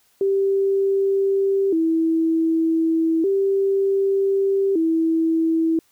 sine tone with vibrato, 356.9 Hz, F4, 38 cents sharp, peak -16 dBFS, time 0.21-5.79 s, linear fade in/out 2 ms, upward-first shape square, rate 0.33 Hz, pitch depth 160 cents each way, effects white hiss -61 dBFS RMS until 5.91 s

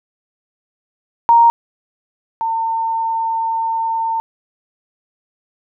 sine tone pair in turn, 932.3 / 904.7 Hz, A#5 / A5, 0 / +48 cents, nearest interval minor second, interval 52 cents, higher first, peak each -6 / -16 dBFS, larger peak first, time 1.29-1.5 / 2.41-4.2 s, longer second, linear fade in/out 0 ms, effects none

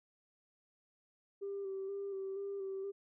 sine tone with vibrato, 392 Hz, G4, in tune, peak -37 dBFS, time 1.41-2.92 s, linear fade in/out 20 ms, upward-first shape square, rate 2.1 Hz, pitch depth 25 cents each way, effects tanh soft clip ceiling -34 dBFS

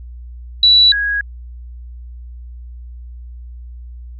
sine tone pair in turn, 3940 / 1652.9 Hz, B7 / G#6, -5 / -9 cents, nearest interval octave + minor third, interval 1504 cents, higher first, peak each -6 / -15 dBFS, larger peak first, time 0.63-0.92 / 0.92-1.21 s, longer neither, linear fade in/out 2 ms, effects added 60 Hz sine -30 dBFS peak until 4.19 s

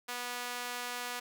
sawtooth tone with high-pass filter, 244.6 Hz, B3, 16 cents flat, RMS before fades -39 dBFS, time 0.08-1.2 s, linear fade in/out 10 ms, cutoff 950 Hz, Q 0.67, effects none

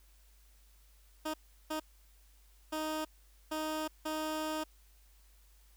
15% pulse tone bursts at uneven times, 311.1 Hz, D#4, in tune, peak -28 dBFS, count 5, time 1.25-1.34 / 1.7-1.8 / 2.72-3.05 / 3.51-3.88 / 4.05-4.64 s, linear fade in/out 10 ms, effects added 50 Hz sine -60 dBFS peak until 5.76 s + white hiss -68 dBFS RMS until 5.76 s

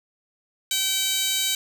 15% pulse tone with high-pass filter, 768 Hz, G5, 36 cents flat, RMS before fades -24 dBFS, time 0.71-1.55 s, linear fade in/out 2 ms, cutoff 4300 Hz, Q 2, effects none

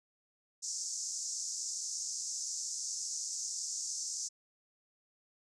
white band-pass noise, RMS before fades -39 dBFS, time 0.62-4.29 s, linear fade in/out 20 ms, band 5400 to 7400 Hz, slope 48 dB/octave, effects none

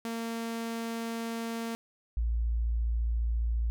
sawtooth / sine tone pair in turn, 229.2 / 57.3 Hz, A#3 / A#1, -29 / -29 cents, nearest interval 2 octaves, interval 2400 cents, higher first, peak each -29 / -26 dBFS, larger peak second, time 0.05-1.75 / 2.17-3.7 s, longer first, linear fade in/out 0 ms, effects none

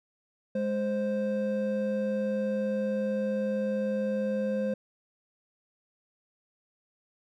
triangle tone pair together, 207.7 / 523.3 Hz, G#3 / C5, 0 / 0 cents, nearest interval octave + major third, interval 1600 cents, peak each -28 / -27 dBFS, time 0.55-4.74 s, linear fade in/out 5 ms, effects none

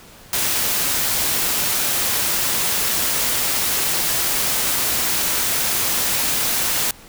white noise, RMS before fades -20 dBFS, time 0.33-6.91 s, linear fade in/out 2 ms, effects pink hiss -44 dBFS RMS until 7.08 s

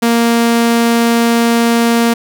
sawtooth tone, 233.1 Hz, A#3, in tune, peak -5 dBFS, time 0.02-2.14 s, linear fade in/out 10 ms, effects none

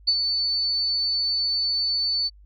sine tone with ADSR envelope, 4496 Hz, C#8, 24 cents sharp, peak -15 dBFS, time 0.07-2.3 s, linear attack 14 ms, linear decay 57 ms, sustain -6 dB, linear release 36 ms, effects added 50 Hz sine -47 dBFS peak until 2.45 s + Opus 48 kbps

